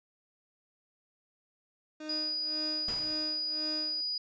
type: tone with tremolo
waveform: 30% pulse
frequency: 308 Hz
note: D#4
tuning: 17 cents flat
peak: -35 dBFS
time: 2-4.01 s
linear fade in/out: 5 ms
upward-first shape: sine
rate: 1.9 Hz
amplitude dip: 85%
type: tone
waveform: sine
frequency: 4920 Hz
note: D#8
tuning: 20 cents flat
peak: -31 dBFS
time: 2.09-4.18 s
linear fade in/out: 5 ms
type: noise with exponential decay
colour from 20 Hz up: pink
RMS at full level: -39 dBFS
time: 2.88-3.48 s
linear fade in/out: 2 ms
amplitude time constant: 130 ms
effects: resampled to 16000 Hz